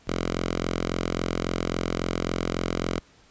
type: tone with notch filter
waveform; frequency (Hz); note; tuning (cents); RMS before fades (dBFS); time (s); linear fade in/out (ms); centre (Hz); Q
5% pulse; 43.65; F1; 0; -28; 0.07-3; 10; 100; 1.5
effects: pink hiss -57 dBFS RMS until 3.3 s + resampled to 16000 Hz